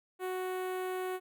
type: tone with notch filter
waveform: sawtooth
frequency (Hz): 370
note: F#4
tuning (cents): 0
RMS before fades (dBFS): -36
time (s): 0.19-1.2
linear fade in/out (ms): 50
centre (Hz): 5300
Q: 0.5
effects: none

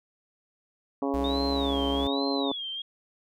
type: harmonic tone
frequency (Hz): 138.59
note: C#3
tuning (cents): 0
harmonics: 2 / 3 / 4 / 5 / 6 / 7 / 8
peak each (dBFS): -28 / -32 / -34 / -36 / -38 / -39 / -40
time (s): 1.02-2.52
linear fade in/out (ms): 2
type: tone with pitch glide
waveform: square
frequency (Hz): 64.7 to 66.6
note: C2 to C2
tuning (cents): -19 to +31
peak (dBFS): -33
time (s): 1.14-2.07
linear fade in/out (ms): 0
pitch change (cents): +50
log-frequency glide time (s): 1.43-1.53
type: tone with vibrato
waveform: sine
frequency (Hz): 3600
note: A7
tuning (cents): +39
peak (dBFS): -32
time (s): 1.24-2.82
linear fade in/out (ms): 5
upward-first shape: sine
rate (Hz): 1.2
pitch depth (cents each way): 240
effects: none

